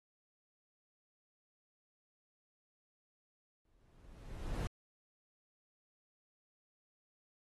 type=noise with exponential growth; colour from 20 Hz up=brown; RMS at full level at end=-34 dBFS; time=3.65-4.67 s; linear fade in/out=0 ms; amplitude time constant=220 ms; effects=AAC 32 kbps